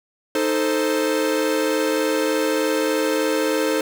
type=chord; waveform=45% pulse; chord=A diminished; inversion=second; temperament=equal; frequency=311.1 / 440 / 523.3 Hz; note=Eb4 / A4 / C5; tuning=0 / 0 / 0 cents; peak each=-23 dBFS; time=0.35-3.81 s; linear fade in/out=2 ms; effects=none